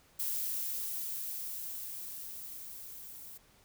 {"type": "noise with level ramp", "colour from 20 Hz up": "violet", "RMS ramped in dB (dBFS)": [-34, -49], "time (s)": [0.19, 3.38], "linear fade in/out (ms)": 10, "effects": ["pink hiss -64 dBFS RMS until 3.64 s"]}